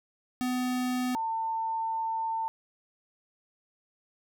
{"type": "tone pair in turn", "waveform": ["square", "sine"], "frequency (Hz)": [251.2, 898], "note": ["B3", "A5"], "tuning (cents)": [30, 35], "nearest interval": "octave + minor seventh", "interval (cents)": 2205, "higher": "second", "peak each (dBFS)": -28, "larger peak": "neither", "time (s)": [[0.41, 1.15], [1.15, 2.48]], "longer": "second", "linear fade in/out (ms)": 0, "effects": []}